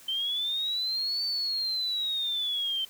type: linear two-way sweep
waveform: sine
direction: up then down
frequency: 3095 to 4542 to 3095 Hz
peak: -27 dBFS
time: 0.08-2.85 s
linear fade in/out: 5 ms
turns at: 1.25 s
effects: white hiss -52 dBFS RMS until 2.89 s